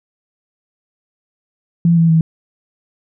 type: tone with pitch steps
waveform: sine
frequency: 169.3 / 165.53 / 161.84 Hz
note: E3 / E3 / E3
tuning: +46 / +8 / -32 cents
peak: -8 dBFS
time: 1.85-2.21 s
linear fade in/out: 2 ms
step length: 120 ms
effects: none